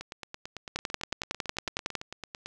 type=two click trains; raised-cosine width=0.2 ms; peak=-12 / -21 dBFS; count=14 / 23; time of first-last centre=0.76-1.953 / 0.01-2.46 s; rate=10.9 / 8.98 Hz; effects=none